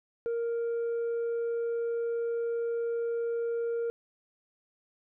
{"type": "tone with tanh clipping", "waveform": "sine", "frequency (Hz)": 466.2, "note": "A#4", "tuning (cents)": 0, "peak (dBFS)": -29, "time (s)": [0.26, 3.9], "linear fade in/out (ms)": 0, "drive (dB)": 2, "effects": []}